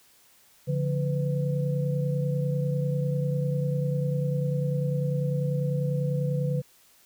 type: tone cluster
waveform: sine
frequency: 143.8 / 173.9 / 501 Hz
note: D3 / F3 / B4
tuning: -36 / -7 / +25 cents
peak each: -25 / -32 / -32 dBFS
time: 0.67-6.62 s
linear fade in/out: 20 ms
effects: white hiss -59 dBFS RMS until 7.05 s